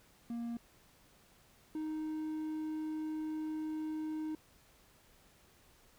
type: tone pair in turn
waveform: triangle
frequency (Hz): 234.7 / 311.2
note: A#3 / D#4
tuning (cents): +12 / 0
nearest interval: perfect fourth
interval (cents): 488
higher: second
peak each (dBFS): -35 / -34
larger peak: second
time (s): 0.3-0.57 / 1.75-4.35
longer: second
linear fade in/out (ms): 2
effects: pink hiss -65 dBFS RMS until 5.98 s